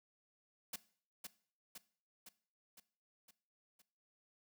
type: noise with echo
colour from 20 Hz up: white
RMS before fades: -43 dBFS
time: 0.73-0.76 s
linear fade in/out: 5 ms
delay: 510 ms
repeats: 6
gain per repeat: -4 dB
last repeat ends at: 3.82 s
effects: noise-tail reverb RT60 0.5 s tail -18 dB re dry + high-pass 100 Hz 12 dB/octave